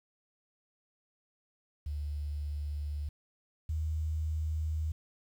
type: tone pair in turn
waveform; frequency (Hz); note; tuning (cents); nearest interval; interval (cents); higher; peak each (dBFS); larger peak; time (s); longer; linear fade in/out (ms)
sine; 73.7 / 78.35; D2 / D#2; +7 / +13; minor second; 106; second; -33 / -30; second; 1.86-3.09 / 3.69-4.92; neither; 5
effects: 10-bit